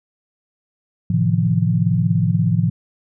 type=chord; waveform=sine; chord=F dominant seventh; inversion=first; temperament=equal with one note detuned; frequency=110 / 130.81 / 155.56 / 172.31 Hz; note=A2 / C3 / Eb3 / F3; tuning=0 / 0 / 0 / -23 cents; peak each=-19 / -22 / -21 / -18 dBFS; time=1.1-2.7 s; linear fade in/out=5 ms; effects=none